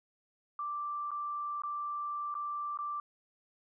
sine tone with dropouts, 1174.7 Hz, D6, in tune, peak -34 dBFS, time 0.59-3 s, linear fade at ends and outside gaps 2 ms, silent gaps 1.107-1.115 / 1.62-1.635 / 2.342-2.351 / 2.774-2.788 s, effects none

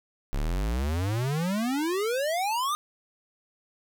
square exponential sweep, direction up, 32.7 to 1244.5 Hz, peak -26 dBFS, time 0.33-2.75 s, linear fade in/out 0 ms, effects none

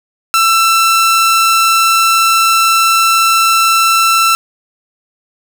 sawtooth tone, 1337 Hz, E6, 24 cents sharp, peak -4 dBFS, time 0.34-4.35 s, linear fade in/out 0 ms, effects none

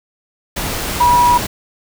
sine tone in noise, 970 Hz, B5, 31 cents flat, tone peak -8 dBFS, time 1-1.38 s, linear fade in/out 10 ms, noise pink, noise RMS -21 dBFS, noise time 0.56-1.47 s, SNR +10 dB, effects none

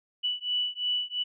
sine beating tone pair, 2960 / 2962.9 Hz, F#7 / F#7, 0 / +2 cents, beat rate 2.9 Hz, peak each -30 dBFS, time 0.23-1.24 s, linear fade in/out 20 ms, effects none

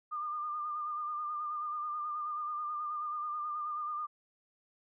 sine tone with vibrato, 1206 Hz, D6, 46 cents sharp, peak -34 dBFS, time 0.11-4.07 s, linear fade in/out 20 ms, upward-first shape sine, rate 9.3 Hz, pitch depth 36 cents each way, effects none

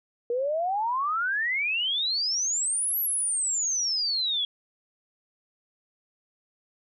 sine exponential two-way sweep, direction up then down, 466.2 to 12000 to 3296 Hz, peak -24 dBFS, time 0.3-4.45 s, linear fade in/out 2 ms, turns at 2.99 s, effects none

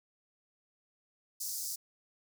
pink high-pass noise, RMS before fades -38 dBFS, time 1.4-1.76 s, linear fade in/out 10 ms, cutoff 4900 Hz, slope 48 dB/octave, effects none

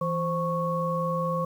sine tone cluster, 166.2 / 523 / 1105 Hz, E3 / C5 / C#6, +15 / -1 / -6 cents, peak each -29 dBFS, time 0.01-1.45 s, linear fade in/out 5 ms, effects 9-bit

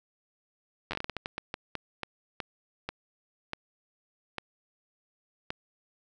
slowing click train, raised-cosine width 0.3 ms, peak -17 dBFS, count 19, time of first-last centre 0.91-5.504 s, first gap 10 ms, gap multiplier 1.32, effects none

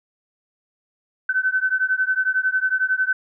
sine beating tone pair, 1516 / 1527 Hz, F#6 / G6, +42 / -46 cents, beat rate 11 Hz, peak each -21 dBFS, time 1.29-3.13 s, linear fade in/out 5 ms, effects none

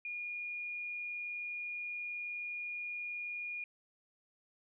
sine tone, 2433 Hz, D#7, 39 cents flat, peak -38 dBFS, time 0.05-3.64 s, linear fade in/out 2 ms, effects none

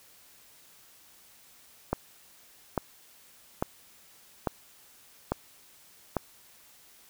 click train, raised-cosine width 1 ms, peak -12 dBFS, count 6, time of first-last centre 1.93-6.167 s, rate 1.18 Hz, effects white hiss -57 dBFS RMS until 7.09 s

